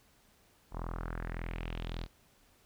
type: tone with low-pass filter sweep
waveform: sawtooth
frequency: 41.78 Hz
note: E1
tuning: 24 cents sharp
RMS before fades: -39 dBFS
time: 0.71-2.08 s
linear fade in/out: 50 ms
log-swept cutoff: 980 to 4300 Hz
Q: 3.2
effects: pink hiss -66 dBFS RMS until 2.65 s